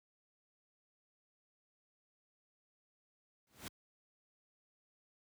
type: noise with exponential growth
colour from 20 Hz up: pink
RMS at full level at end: -41 dBFS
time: 3.47-3.68 s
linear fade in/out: 1 ms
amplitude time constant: 45 ms
effects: high-pass 80 Hz 12 dB/octave